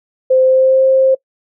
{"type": "tone with pitch glide", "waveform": "sine", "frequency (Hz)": [519, 528.7], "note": ["C5", "C5"], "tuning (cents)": [-14, 18], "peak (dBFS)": -7, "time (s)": [0.3, 1.15], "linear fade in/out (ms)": 10, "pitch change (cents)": 32, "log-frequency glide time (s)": [0.43, 0.84], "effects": ["noise-tail reverb RT60 0.1 s tail -23 dB re dry"]}